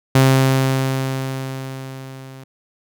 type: tone with level ramp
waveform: sawtooth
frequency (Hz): 132.9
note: C3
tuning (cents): +27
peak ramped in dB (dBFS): -5 to -32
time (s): 0.15-2.44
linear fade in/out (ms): 5
effects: none